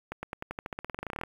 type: accelerating click train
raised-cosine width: 0.5 ms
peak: -20 dBFS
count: 21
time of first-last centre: 0.12-1.236 s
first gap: 110 ms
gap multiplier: 0.92
effects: 8-bit